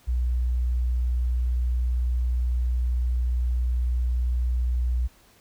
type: tone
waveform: sine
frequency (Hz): 61.1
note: B1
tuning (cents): -18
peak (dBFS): -21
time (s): 0.07-5.08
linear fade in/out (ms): 20
effects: pink hiss -57 dBFS RMS until 5.4 s